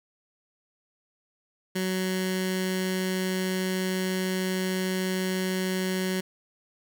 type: tone with notch filter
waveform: 15% pulse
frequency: 186.4 Hz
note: F#3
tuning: 13 cents sharp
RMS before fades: -28 dBFS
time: 1.75-6.21 s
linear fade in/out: 10 ms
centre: 700 Hz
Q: 0.9
effects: none